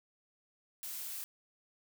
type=noise; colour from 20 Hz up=blue; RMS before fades=-42 dBFS; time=0.83-1.24 s; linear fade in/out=0 ms; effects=none